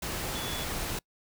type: tone in noise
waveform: sine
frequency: 3425 Hz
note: A7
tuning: 47 cents flat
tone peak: -39 dBFS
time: 0.35-0.64 s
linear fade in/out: 5 ms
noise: pink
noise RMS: -34 dBFS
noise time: 0.02-0.99 s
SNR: -8 dB
effects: noise-tail reverb RT60 0.1 s tail -26 dB re dry